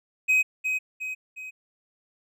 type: tone with echo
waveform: triangle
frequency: 2525 Hz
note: D#7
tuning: 25 cents sharp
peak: -16 dBFS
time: 0.28-0.43 s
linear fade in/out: 20 ms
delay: 360 ms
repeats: 3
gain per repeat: -6 dB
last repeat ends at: 1.51 s
effects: none